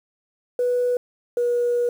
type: tone pair in turn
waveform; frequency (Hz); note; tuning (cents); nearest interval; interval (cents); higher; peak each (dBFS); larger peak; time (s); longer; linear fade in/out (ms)
sine; 491.8 / 482.2; B4 / B4; -7 / -41; unison; 34; first; -17; neither; 0.59-0.97 / 1.37-1.89; second; 2
effects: tanh soft clip ceiling -14 dBFS + 8-bit